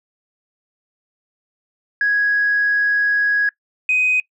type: tone pair in turn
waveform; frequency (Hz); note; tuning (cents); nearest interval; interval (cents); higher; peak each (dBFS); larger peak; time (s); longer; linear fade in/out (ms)
sine; 1661.2 / 2506; G#6 / D#7; 0 / +12; perfect fifth; 712; second; -13; neither; 2.01-3.49 / 3.89-4.2; first; 2
effects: noise-tail reverb RT60 0.1 s tail -22 dB re dry + tanh soft clip ceiling -9 dBFS